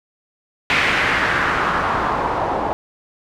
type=noise with low-pass filter sweep; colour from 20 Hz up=white; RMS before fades=-19 dBFS; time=0.7-2.73 s; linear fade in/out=0 ms; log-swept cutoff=2300 to 770 Hz; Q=2.2; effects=none